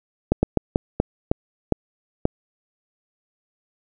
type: slowing click train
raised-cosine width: 2 ms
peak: -3 dBFS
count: 8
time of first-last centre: 0.32-2.254 s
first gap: 110 ms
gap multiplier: 1.3
effects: none